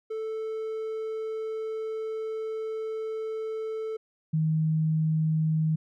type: tone pair in turn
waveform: triangle / sine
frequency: 440 / 157.6 Hz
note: A4 / D#3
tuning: 0 / +23 cents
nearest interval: octave + tritone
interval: 1777 cents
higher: first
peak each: -28 / -22 dBFS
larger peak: second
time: 0.1-3.97 / 4.33-5.76 s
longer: first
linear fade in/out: 10 ms
effects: none